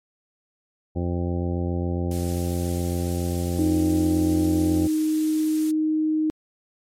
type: harmonic tone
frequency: 87.31 Hz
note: F2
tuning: in tune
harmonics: 1 / 2 / 3 / 4 / 5 / 6 / 7 / 9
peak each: -25 / -29 / -31 / -31 / -39 / -36 / -41 / -40 dBFS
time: 0.95-4.88 s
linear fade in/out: 20 ms
type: noise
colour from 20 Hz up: blue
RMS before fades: -36 dBFS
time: 2.11-5.71 s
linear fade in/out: 2 ms
type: tone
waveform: sine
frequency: 311.1 Hz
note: D#4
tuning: in tune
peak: -19 dBFS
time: 3.59-6.3 s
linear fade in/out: 0 ms
effects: low-pass 11000 Hz 12 dB/octave + MP3 64 kbps